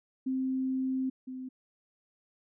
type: tone pair in turn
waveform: sine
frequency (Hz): 261.6 / 258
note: C4 / C4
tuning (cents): 0 / -24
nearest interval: unison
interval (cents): 24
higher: first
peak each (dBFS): -28 / -37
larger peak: first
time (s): 0.26-1.1 / 1.27-1.49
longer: first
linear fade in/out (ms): 10
effects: none